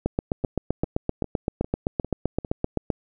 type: two click trains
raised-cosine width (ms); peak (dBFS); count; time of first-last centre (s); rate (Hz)
2; -9 / -19; 23 / 6; 0.06-2.902 / 0.44-2.448; 7.74 / 2.49
effects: none